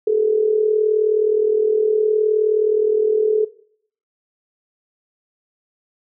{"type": "tone with amplitude modulation", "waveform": "sine", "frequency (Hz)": 430, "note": "A4", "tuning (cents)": -40, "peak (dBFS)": -11, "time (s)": [0.07, 3.45], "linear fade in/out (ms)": 5, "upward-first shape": "sine", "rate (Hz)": 39.3, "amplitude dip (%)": 70, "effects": ["noise-tail reverb RT60 0.6 s tail -18 dB re dry"]}